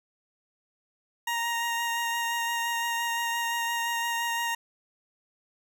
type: tone with vibrato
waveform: 20% pulse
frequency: 935 Hz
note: A#5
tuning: 5 cents sharp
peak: -22 dBFS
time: 1.27-4.55 s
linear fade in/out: 5 ms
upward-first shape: sine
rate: 5.8 Hz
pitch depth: 13 cents each way
effects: none